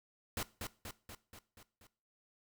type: noise with echo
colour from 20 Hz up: pink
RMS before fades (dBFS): -38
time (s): 0.37-0.43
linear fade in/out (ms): 2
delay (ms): 240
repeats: 6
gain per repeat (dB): -4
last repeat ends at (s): 1.87
effects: noise-tail reverb RT60 0.4 s tail -19 dB re dry